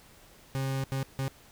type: tone bursts at uneven times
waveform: 40% pulse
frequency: 134.4 Hz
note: C3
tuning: 47 cents sharp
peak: -28 dBFS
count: 3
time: 0.55-0.84 / 0.92-1.03 / 1.19-1.28 s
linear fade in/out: 0 ms
effects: pink hiss -56 dBFS RMS until 1.51 s